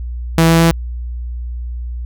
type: tone with pitch steps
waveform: sawtooth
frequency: 164.1 / 165.15 / 166.2 Hz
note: E3 / E3 / E3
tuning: -8 / +4 / +15 cents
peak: -4 dBFS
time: 0.38-0.71 s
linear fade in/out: 0 ms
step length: 110 ms
effects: added 60 Hz sine -21 dBFS peak until 2.05 s